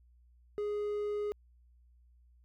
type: tone with hard clipping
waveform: triangle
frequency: 415.3 Hz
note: G#4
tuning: in tune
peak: -33 dBFS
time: 0.58-1.32 s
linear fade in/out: 0 ms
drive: 6 dB
effects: added 60 Hz sine -60 dBFS peak until 2.44 s